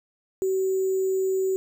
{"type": "tone with sample-and-hold", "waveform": "sine", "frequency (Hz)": 379.8, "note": "F#4", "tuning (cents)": 45, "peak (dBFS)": -21, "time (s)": [0.42, 1.56], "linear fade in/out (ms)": 0, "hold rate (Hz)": 7350, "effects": []}